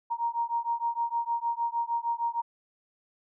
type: beating tone pair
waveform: sine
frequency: 932.3 / 938.8 Hz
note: A#5 / A#5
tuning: 0 / +12 cents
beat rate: 6.5 Hz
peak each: -30 dBFS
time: 0.1-2.42 s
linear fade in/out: 20 ms
effects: none